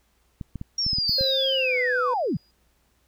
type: clicks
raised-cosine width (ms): 5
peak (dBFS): -20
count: 8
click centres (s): 0.412 / 0.557 / 0.614 / 0.865 / 0.932 / 0.985 / 1.094 / 1.21
type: linear sweep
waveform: sine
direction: down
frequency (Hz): 5630 to 115.4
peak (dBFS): -22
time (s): 0.78-2.37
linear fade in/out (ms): 5
type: tone with exponential decay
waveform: triangle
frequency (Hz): 4898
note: D#8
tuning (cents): -28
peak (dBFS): -22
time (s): 1.08-2.51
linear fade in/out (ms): 2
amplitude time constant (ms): 310
type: tone with pitch glide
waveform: triangle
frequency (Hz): 534 to 498.2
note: C5 to B4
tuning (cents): +35 to +15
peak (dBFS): -23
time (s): 1.18-2.14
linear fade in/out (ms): 5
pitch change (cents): -120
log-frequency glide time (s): 1.54-1.78
effects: added 60 Hz sine -67 dBFS peak until 3.07 s + pink hiss -67 dBFS RMS until 3.07 s